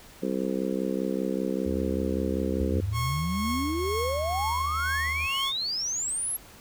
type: harmonic tone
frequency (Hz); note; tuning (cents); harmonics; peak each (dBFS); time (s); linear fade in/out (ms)
65.1; C2; -8; 3 / 4 / 5 / 6 / 7 / 8; -31 / -32 / -33 / -34 / -34 / -35; 0.22-2.81; 10
type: tone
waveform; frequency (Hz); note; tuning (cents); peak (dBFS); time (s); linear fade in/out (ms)
sine; 77.9; D#2; +3; -32; 1.65-5.27; 20
type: exponential sweep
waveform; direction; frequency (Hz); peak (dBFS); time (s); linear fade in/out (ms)
sine; up; 69.3 to 11550; -27; 2.6-6.37; 10
type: tone with tremolo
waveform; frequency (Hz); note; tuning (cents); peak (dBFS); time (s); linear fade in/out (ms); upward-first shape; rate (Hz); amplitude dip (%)
sawtooth; 1090; C#6; -29; -25; 2.92-5.53; 50; triangle; 2.1; 50
effects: pink hiss -50 dBFS RMS until 6.6 s